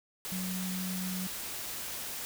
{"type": "tone in noise", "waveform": "sine", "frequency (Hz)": 185, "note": "F#3", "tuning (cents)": 0, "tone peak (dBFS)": -34, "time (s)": [0.32, 1.27], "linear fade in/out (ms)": 0, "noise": "white", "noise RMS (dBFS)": -39, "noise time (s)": [0.25, 2.25], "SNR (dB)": 2, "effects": []}